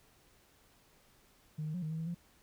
sine tone with pitch steps, 153.7 / 154.8 / 179.4 / 156.1 / 159.9 / 162.4 / 172.3 Hz, D#3 / D#3 / F3 / D#3 / D#3 / E3 / F3, -21 / -9 / +47 / +6 / +48 / -26 / -23 cents, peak -34 dBFS, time 1.58-2.147 s, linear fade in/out 10 ms, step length 81 ms, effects tanh soft clip ceiling -31 dBFS + pink hiss -66 dBFS RMS until 2.42 s

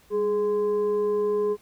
sine tone with frequency modulation, 417.6 Hz, G#4, 10 cents sharp, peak -21 dBFS, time 0.1-1.57 s, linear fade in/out 50 ms, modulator 617 Hz, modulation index 0.36, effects pink hiss -58 dBFS RMS until 1.61 s

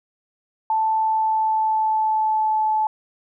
sine tone with pitch glide, 880 to 865.9 Hz, A5 to A5, 0 to -28 cents, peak -17 dBFS, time 0.7-2.87 s, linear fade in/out 2 ms, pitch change -28 cents, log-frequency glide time 0.93-2.7 s, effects none

